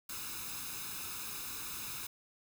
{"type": "noise with comb filter", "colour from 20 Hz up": "white", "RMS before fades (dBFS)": -42, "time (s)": [0.09, 2.07], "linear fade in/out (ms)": 5, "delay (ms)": 0.78, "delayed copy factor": 0.7, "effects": []}